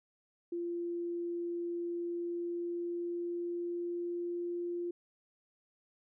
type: tone with pitch glide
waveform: sine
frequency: 344.7 to 348.1 Hz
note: F4 to F4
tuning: -23 to -6 cents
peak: -34 dBFS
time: 0.52-4.91 s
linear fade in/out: 5 ms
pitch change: +17 cents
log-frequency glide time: 1.88-4.55 s
effects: none